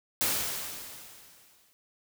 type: noise with exponential decay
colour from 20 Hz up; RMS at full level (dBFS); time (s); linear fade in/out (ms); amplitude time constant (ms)
white; -26; 0.21-1.73; 0; 330
effects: none